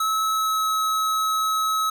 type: tone with pitch glide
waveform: square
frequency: 1296 to 1286.3 Hz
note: E6 to E6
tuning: -30 to -43 cents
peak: -21 dBFS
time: 0-1.9 s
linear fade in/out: 5 ms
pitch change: -13 cents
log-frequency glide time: 0.32-0.7 s
effects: none